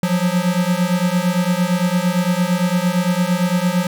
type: beating tone pair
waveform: square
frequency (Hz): 174.61 / 183.41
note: F3 / F#3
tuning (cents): 0 / -15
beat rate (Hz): 8.8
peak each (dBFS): -19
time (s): 0.03-3.87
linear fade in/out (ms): 2
effects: none